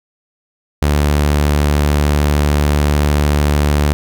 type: tone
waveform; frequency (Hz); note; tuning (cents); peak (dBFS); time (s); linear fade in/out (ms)
sawtooth; 73.42; D2; 0; -7; 0.82-3.93; 0
effects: none